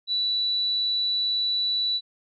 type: tone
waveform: sine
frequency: 3951 Hz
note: B7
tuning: in tune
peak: -22 dBFS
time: 0.07-2.01 s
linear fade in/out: 50 ms
effects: none